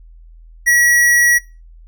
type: tone with hard clipping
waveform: sine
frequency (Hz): 1923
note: B6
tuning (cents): -47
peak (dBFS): -10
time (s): 0.66-1.39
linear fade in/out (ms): 20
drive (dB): 18
effects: noise-tail reverb RT60 0.3 s tail -23 dB re dry + added 41 Hz sine -38 dBFS peak until 1.87 s